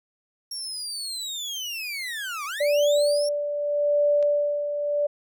30% pulse linear two-way sweep, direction down then up, 5588 to 1108.7 to 5588 Hz, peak -27 dBFS, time 0.51-3.29 s, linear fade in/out 5 ms, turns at 2.45 s
sine tone with tremolo, 584 Hz, D5, 10 cents flat, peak -17 dBFS, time 2.6-5.07 s, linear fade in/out 10 ms, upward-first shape sine, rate 0.83 Hz, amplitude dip 60%
click, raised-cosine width 0.2 ms, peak -26 dBFS, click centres 4.227 s
effects none

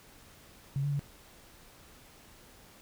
sine tone with pitch steps, 138.4 / 143.6 / 142.1 Hz, C#3 / D3 / C#3, -2 / -39 / +43 cents, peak -28 dBFS, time 0.76-0.994 s, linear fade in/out 0 ms, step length 78 ms, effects pink hiss -56 dBFS RMS until 2.81 s

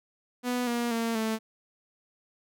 sawtooth tone with pitch steps, 246.9 / 237.9 / 229.3 / 221 Hz, B3 / A#3 / A#3 / A3, 0 / +35 / -28 / +8 cents, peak -23 dBFS, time 0.43-1.39 s, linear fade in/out 50 ms, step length 240 ms, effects none

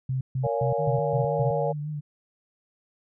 sine tone bursts, 130.81 Hz, C3, in tune, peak -24 dBFS, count 6, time 0.09-1.51 s, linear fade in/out 5 ms, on 120 ms, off 140 ms
sine chord, Bb minor seventh, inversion none, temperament equal with one note detuned, 466.2 / 565 / 698.5 / 830.6 Hz, Bb4 / Db5 / F5 / Ab5, 0 / +33 / 0 / 0 cents, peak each -28 / -27 / -32 / -32 dBFS, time 0.43-1.73 s, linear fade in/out 20 ms
sine tone with vibrato, 149.8 Hz, D3, 35 cents sharp, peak -29 dBFS, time 0.78-2.01 s, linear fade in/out 20 ms, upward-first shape triangle, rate 5.6 Hz, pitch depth 46 cents each way
effects none

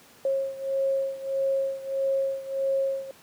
sine beating tone pair, 541 / 542.6 Hz, C#5 / C#5, -42 / -37 cents, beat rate 1.6 Hz, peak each -26 / -29 dBFS, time 0.25-3.11 s, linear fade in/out 2 ms, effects pink hiss -53 dBFS RMS until 3.22 s + high-pass 150 Hz 12 dB/octave

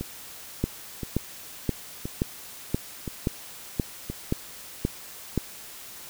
two click trains, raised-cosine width 3 ms, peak -10 / -18 dBFS, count 10 / 5, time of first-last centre 0.64-5.377 / 0.01-4.1 s, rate 1.9 / 0.978 Hz, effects white hiss -43 dBFS RMS until 6.09 s

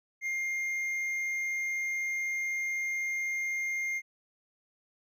triangle tone with hard clipping, 2116 Hz, C7, 19 cents sharp, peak -31 dBFS, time 0.21-4.02 s, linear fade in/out 50 ms, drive 7 dB, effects none

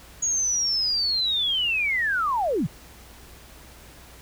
sine linear sweep, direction down, 6720 to 112.6 Hz, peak -21 dBFS, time 0.22-2.67 s, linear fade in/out 10 ms, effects added 60 Hz sine -49 dBFS peak until 4.21 s + pink hiss -48 dBFS RMS until 4.21 s

